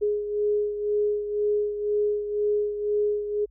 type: beating tone pair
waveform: sine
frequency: 416.1 / 418.1 Hz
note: G#4 / G#4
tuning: +3 / +12 cents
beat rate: 2 Hz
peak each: -23 / -30 dBFS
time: 0.01-3.46 s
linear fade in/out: 20 ms
effects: added 50 Hz sine -53 dBFS peak until 3.5 s